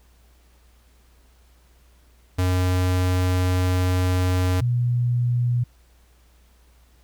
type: tone pair in turn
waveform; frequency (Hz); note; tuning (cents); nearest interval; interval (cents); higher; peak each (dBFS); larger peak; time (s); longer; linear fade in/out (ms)
square / sine; 91.3 / 121.48; F#2 / B2; -23 / -28; perfect fourth; 495; second; -19 / -18; second; 2.38-4.61 / 4.61-5.64; first; 10
effects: added 60 Hz sine -53 dBFS peak until 7.03 s + pink hiss -61 dBFS RMS until 7.03 s